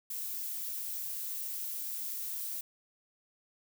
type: noise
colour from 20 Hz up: violet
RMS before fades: -38 dBFS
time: 0.1-2.61 s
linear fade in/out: 5 ms
effects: none